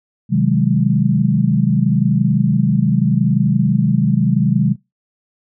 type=chord; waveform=sine; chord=Ab dominant seventh; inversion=first; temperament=just; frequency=129.78 / 155.74 / 186.89 / 207.7 Hz; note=C3 / Eb3 / Gb3 / Ab3; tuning=-14 / +2 / +18 / 0 cents; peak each=-17 dBFS; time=0.29-4.76 s; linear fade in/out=50 ms; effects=noise-tail reverb RT60 0.2 s tail -21 dB re dry